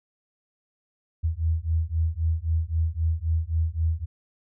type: beating tone pair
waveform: sine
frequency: 79.5 / 83.3 Hz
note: D#2 / E2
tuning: +38 / +19 cents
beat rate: 3.8 Hz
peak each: -25 dBFS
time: 1.23-4.06 s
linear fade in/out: 20 ms
effects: none